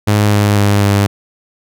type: tone with pitch steps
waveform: sawtooth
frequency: 104.2 / 103 / 101.82 / 100.65 Hz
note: G#2 / G#2 / G#2 / G2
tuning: +6 / -14 / -34 / +46 cents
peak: -5 dBFS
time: 0.07-1.07 s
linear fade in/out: 10 ms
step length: 250 ms
effects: none